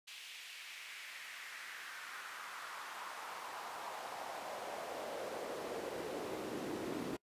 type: noise with high-pass filter sweep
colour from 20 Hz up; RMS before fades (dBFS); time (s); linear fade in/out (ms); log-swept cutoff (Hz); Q
brown; -45; 0.07-7.17; 10; 2900 to 290; 2.2
effects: noise-tail reverb RT60 0.1 s tail -25 dB re dry + resampled to 32000 Hz